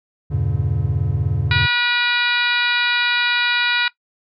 triangle chord, E diminished seventh, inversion none, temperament just, 82.41 / 98.89 / 118.67 / 142.4 Hz, E2 / G2 / Bb2 / Db3, 0 / +16 / +31 / +47 cents, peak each -22 / -20 / -22 / -20 dBFS, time 0.3-1.67 s, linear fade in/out 20 ms
harmonic tone, 483.7 Hz, B4, 36 cents flat, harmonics 2 / 3 / 4 / 5 / 6 / 7 / 8 / 9 / 10, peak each -28 / -20 / -25 / -21 / -29 / -33 / -22 / -33 / -34 dBFS, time 1.51-3.88 s, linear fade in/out 2 ms
effects noise-tail reverb RT60 0.1 s tail -19 dB re dry

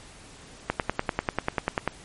click train, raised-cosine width 0.5 ms, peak -8 dBFS, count 13, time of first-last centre 0.7-1.876 s, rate 10.2 Hz, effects pink hiss -48 dBFS RMS until 2.04 s + MP3 48 kbps

